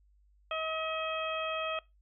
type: harmonic tone with a mistuned harmonic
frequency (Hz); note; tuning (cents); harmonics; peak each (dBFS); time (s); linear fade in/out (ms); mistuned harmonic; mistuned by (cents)
637; D#5; +41; 1 / 2 / 3 / 4 / 5; -36 / -36 / -47 / -39 / -40; 0.51-1.79; 2; 5; +17
effects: noise-tail reverb RT60 0.2 s tail -21 dB re dry + added 50 Hz sine -62 dBFS peak until 2.01 s